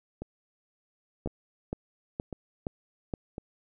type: two click trains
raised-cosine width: 2 ms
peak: -23 / -18 dBFS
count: 4 / 5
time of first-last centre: 0.22-3.381 / 1.26-3.138 s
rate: 0.949 / 2.13 Hz
effects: none